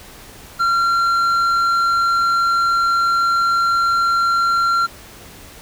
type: tone with tanh clipping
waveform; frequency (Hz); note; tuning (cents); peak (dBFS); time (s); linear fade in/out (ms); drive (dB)
triangle; 1373; F6; -30; -15; 0.59-4.87; 20; 11
effects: pink hiss -40 dBFS RMS until 5.61 s